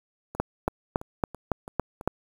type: two click trains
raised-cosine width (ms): 1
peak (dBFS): -24 / -9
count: 6 / 7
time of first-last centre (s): 0.35-2.011 / 0.4-2.076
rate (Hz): 3.01 / 3.58
effects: 7-bit